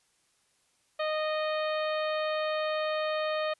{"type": "harmonic tone", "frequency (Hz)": 618, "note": "D#5", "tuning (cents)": -12, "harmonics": [1, 2, 3, 4, 5, 6, 7], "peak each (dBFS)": [-29, -35, -39, -41, -43, -45, -46], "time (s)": [0.99, 3.54], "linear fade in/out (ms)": 10, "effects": ["white hiss -70 dBFS RMS until 3.59 s", "resampled to 24000 Hz"]}